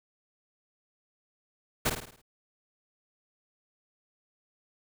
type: noise with echo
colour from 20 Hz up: pink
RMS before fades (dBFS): -26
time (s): 1.85-1.9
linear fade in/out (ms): 10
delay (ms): 53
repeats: 6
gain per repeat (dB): -6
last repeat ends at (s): 2.218
effects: none